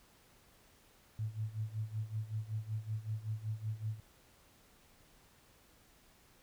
sine tone with tremolo, 108.9 Hz, A2, 17 cents flat, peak -33 dBFS, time 1.19-4 s, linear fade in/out 0 ms, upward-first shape sine, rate 5.3 Hz, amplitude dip 85%, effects pink hiss -65 dBFS RMS until 6.42 s

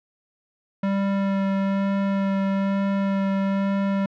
square tone with vibrato, 196 Hz, G3, in tune, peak -21 dBFS, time 0.83-4.06 s, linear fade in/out 5 ms, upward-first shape sine, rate 1.1 Hz, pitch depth 10 cents each way, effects low-pass 2000 Hz 12 dB/octave

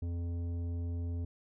sine tone with tanh clipping, 85.8 Hz, F2, 30 cents flat, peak -35 dBFS, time 0.02-1.25 s, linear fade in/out 5 ms, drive 11 dB, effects none

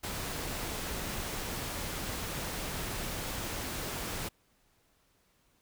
pink noise, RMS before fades -37 dBFS, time 0.03-4.29 s, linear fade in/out 10 ms, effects pink hiss -70 dBFS RMS until 5.61 s

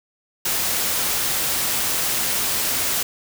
white noise, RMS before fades -22 dBFS, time 0.45-3.03 s, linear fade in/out 5 ms, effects none

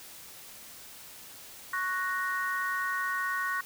sine chord, F# major, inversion second, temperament equal, 1108.7 / 1480 / 1864.7 Hz, C#6 / F#6 / A#6, 0 / 0 / 0 cents, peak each -33 dBFS, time 1.73-3.61 s, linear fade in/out 5 ms, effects white hiss -48 dBFS RMS until 3.65 s

